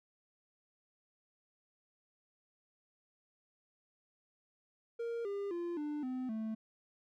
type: tone with pitch steps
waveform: triangle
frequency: 466.3 / 401.3 / 345.3 / 297.2 / 255.7 / 220.1 Hz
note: A#4 / G4 / F4 / D4 / C4 / A3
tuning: +1 / +41 / -20 / +21 / -40 / +1 cents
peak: -34 dBFS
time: 4.99-6.55 s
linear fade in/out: 10 ms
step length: 260 ms
effects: none